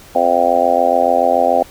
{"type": "harmonic tone", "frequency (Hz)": 87, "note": "F2", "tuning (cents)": -6, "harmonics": [3, 4, 5, 6, 7, 8, 9], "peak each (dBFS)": [-23, -26, -26, -17, -17, -16, -16], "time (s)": [0.15, 1.63], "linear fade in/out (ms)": 5, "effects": ["pink hiss -41 dBFS RMS until 1.7 s"]}